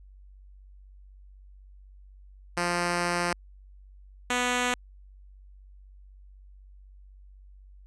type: tone pair in turn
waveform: 5% pulse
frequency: 174.61 / 246.9 Hz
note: F3 / B3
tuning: 0 / 0 cents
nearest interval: tritone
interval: 600 cents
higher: second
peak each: -14 / -13 dBFS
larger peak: second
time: 2.57-3.33 / 4.3-4.74 s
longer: first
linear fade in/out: 2 ms
effects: added 48 Hz sine -48 dBFS peak until 7.86 s + resampled to 24000 Hz